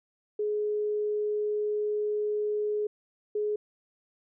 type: tone pair in turn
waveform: sine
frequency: 420.2 / 420.2 Hz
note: G#4 / G#4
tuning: +20 / +20 cents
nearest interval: unison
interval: 0 cents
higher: neither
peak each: -26 dBFS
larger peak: neither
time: 0.39-2.87 / 3.35-3.56 s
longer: first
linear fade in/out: 5 ms
effects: none